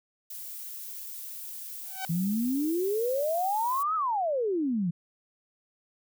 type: noise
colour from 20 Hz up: violet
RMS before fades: -40 dBFS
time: 0.3-3.83 s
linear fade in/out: 5 ms
type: tone with exponential growth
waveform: sawtooth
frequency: 760 Hz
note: F#5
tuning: 46 cents sharp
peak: -26 dBFS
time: 1.83-2.05 s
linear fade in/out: 1 ms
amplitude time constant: 47 ms
type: exponential two-way sweep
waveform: sine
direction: up then down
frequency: 162 to 1318.5 to 162 Hz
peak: -25 dBFS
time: 2.09-4.91 s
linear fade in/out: 10 ms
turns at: 3.95 s
effects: none